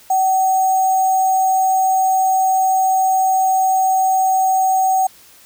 sine tone with sample-and-hold, 757 Hz, F#5, 39 cents sharp, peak -12 dBFS, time 0.1-5.07 s, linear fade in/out 5 ms, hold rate 7350 Hz, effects white hiss -46 dBFS RMS until 5.45 s

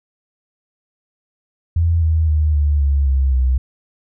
sine tone with pitch steps, 83.7 / 80.06 / 76.58 / 73.24 / 70.06 / 67.01 / 64.1 Hz, E2 / D#2 / D#2 / D2 / C#2 / C2 / C2, +27 / +50 / -27 / -4 / +19 / +42 / -35 cents, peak -12 dBFS, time 1.76-3.58 s, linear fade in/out 5 ms, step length 260 ms, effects none

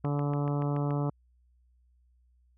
harmonic tone, 144.3 Hz, D3, 30 cents flat, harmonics 1 / 2 / 3 / 4 / 5 / 6 / 7 / 8 / 9, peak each -28 / -34 / -38 / -40 / -42 / -44 / -45 / -46 / -47 dBFS, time 0.04-1.1 s, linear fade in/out 5 ms
click train, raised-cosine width 0.5 ms, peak -28 dBFS, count 7, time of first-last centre 0.05-0.907 s, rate 7 Hz
effects added 61 Hz sine -62 dBFS peak until 2.57 s

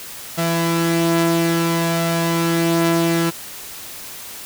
sawtooth tone pair together, 166.9 / 334.4 Hz, E3 / E4, +22 / +25 cents, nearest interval octave, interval 1203 cents, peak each -15 / -15 dBFS, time 0.37-3.31 s, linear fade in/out 20 ms, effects white hiss -34 dBFS RMS until 4.45 s

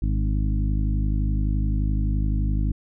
harmonic tone with a mistuned harmonic, 51.7 Hz, G#1, 7 cents flat, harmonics 1 / 2 / 3 / 4 / 5 / 6, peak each -21 / -27 / -31 / -33 / -35 / -37 dBFS, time 0.02-2.72 s, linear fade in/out 5 ms, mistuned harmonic 5, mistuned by +18 cents, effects none

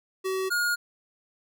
square tone pair in turn, 379 / 1430.9 Hz, F#4 / F6, +42 / +42 cents, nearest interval octave + major seventh, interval 2300 cents, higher second, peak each -27 / -24 dBFS, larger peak second, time 0.24-0.5 / 0.5-0.76 s, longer neither, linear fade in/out 20 ms, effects none

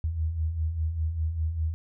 sine beating tone pair, 76.1 / 81.1 Hz, D#2 / E2, -38 / -28 cents, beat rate 5 Hz, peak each -34 / -26 dBFS, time 0.04-1.74 s, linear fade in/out 0 ms, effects none

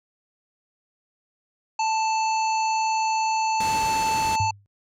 harmonic tone, 881 Hz, A5, 2 cents sharp, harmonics 1 / 3 / 5 / 7 / 8, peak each -21 / -31 / -35 / -38 / -39 dBFS, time 1.79-4.51 s, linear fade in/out 5 ms
pink noise, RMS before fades -32 dBFS, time 3.6-4.36 s, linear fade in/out 5 ms
sine tone with exponential decay, 100.6 Hz, G2, 45 cents sharp, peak -20 dBFS, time 4.4-4.66 s, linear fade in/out 0 ms, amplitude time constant 55 ms
effects high-pass 60 Hz 12 dB/octave + low-pass 12000 Hz 12 dB/octave

